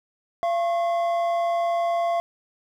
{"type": "tone pair together", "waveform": "triangle", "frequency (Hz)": [684.1, 1086], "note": ["F5", "C#6"], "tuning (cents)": [-36, -36], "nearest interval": "minor sixth", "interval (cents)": 800, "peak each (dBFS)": [-19, -30], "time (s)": [0.43, 2.2], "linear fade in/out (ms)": 0, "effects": []}